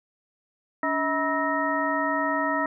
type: tone cluster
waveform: sine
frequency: 285.1 / 638 / 966 / 1302 / 1864 Hz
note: C#4 / D#5 / B5 / E6 / A#6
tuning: +49 / +43 / -39 / -22 / -1 cents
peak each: -29 dBFS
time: 0.83-2.66 s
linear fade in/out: 2 ms
effects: none